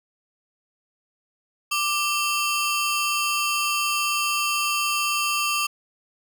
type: ring-modulated tone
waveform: sawtooth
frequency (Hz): 1937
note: B6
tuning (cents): -34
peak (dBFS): -15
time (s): 1.71-5.67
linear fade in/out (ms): 10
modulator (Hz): 755
effects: none